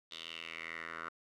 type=tone with band-pass filter sweep; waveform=10% pulse; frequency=82.41 Hz; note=E2; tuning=in tune; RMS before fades=-45 dBFS; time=0.11-1.09 s; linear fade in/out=5 ms; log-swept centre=3600 to 1400 Hz; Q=4.4; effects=none